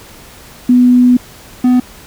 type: tone pair in turn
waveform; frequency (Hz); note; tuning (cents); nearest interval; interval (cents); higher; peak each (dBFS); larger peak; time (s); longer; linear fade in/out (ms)
sine / triangle; 247.7 / 249.9; B3 / B3; +5 / +21; unison; 16; second; -4; neither; 0.69-1.17 / 1.64-1.8; first; 5
effects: pink hiss -37 dBFS RMS until 2.06 s

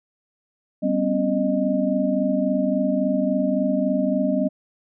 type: tone cluster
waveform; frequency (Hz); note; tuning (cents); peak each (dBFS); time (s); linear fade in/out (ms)
sine; 195.2 / 249.4 / 273 / 615; G3 / B3 / C#4 / D#5; -7 / +17 / -26 / -20; -24; 0.82-4.49; 20
effects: none

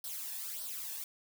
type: noise with flanger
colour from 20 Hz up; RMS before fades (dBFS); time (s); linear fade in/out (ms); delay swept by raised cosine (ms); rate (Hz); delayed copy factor
blue; -41; 0.04-1.04; 2; 0.21 to 1.17; 1.7; +0.7
effects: none

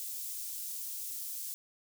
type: high-pass noise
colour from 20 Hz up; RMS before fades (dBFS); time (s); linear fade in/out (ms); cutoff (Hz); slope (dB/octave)
white; -40; 0-1.54; 0; 6600; 12
effects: none

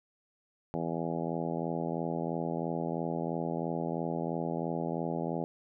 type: harmonic tone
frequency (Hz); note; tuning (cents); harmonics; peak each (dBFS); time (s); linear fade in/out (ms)
83; E2; +12; 2 / 3 / 4 / 5 / 6 / 7 / 8 / 9 / 10; -36 / -38 / -39 / -40 / -41 / -41 / -42 / -43 / -43; 0.74-5.44; 0
effects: none

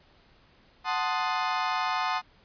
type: chord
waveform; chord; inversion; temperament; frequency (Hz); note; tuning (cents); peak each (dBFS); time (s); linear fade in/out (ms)
35% pulse; F# diminished seventh; none; equal; 740 / 880 / 1046.5 / 1244.5; F#5 / A5 / C6 / Eb6; 0 / 0 / 0 / 0; -30; 0.84-2.22; 50
effects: pink hiss -60 dBFS RMS until 2.44 s + resampled to 11025 Hz

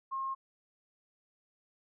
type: tone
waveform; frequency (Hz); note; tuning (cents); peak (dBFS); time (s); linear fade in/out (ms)
sine; 1072; C6; +42; -33; 0.11-0.35; 20
effects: none

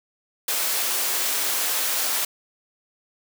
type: high-pass noise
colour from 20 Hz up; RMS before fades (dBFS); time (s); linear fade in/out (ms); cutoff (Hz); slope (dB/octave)
white; -24; 0.48-2.25; 5; 390; 12
effects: none

